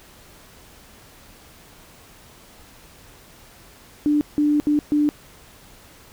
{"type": "tone bursts at uneven times", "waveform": "sine", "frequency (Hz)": 296.1, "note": "D4", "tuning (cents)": 14, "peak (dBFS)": -15, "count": 4, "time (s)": [[4.06, 4.21], [4.38, 4.6], [4.67, 4.79], [4.92, 5.09]], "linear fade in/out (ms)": 0, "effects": ["pink hiss -48 dBFS RMS until 6.12 s"]}